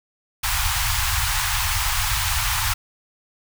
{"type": "band-stop noise", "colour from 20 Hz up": "pink", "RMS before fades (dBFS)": -22, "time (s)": [0.43, 2.74], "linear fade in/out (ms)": 10, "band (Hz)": [110, 820], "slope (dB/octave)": 48, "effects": []}